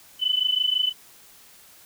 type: tone pair together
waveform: sine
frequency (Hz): 2994 / 3020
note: F#7 / F#7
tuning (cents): +20 / +35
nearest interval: unison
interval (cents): 15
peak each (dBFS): -23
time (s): 0.19-0.93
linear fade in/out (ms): 50
effects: white hiss -51 dBFS RMS until 1.85 s